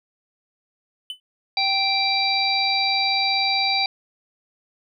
triangle tone with exponential decay, 3014 Hz, F#7, 31 cents sharp, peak -23 dBFS, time 1.1-1.2 s, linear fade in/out 1 ms, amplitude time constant 21 ms
harmonic tone, 783 Hz, G5, 2 cents flat, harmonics 1 / 3 / 5 / 6, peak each -24 / -24 / -24 / -24 dBFS, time 1.57-3.86 s, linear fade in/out 2 ms
effects none

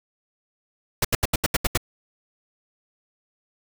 pink noise bursts, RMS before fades -20 dBFS, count 8, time 1.02-1.775 s, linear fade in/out 5 ms, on 27 ms, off 77 ms, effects none

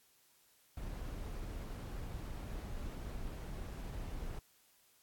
brown noise, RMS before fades -43 dBFS, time 0.77-4.39 s, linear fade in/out 2 ms, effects white hiss -69 dBFS RMS until 5.02 s + AAC 64 kbps

